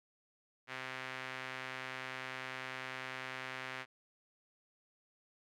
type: tone with band-pass filter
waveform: sawtooth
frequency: 130 Hz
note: C3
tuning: 11 cents flat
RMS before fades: -44 dBFS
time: 0.67-3.86 s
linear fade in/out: 50 ms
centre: 2000 Hz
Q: 1.6
effects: none